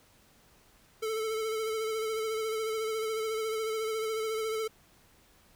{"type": "tone with vibrato", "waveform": "square", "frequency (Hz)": 440, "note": "A4", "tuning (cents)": 0, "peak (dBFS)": -31, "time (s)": [1.02, 4.68], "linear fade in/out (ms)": 10, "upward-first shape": "sine", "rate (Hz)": 14, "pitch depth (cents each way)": 31, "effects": ["pink hiss -62 dBFS RMS until 5.55 s"]}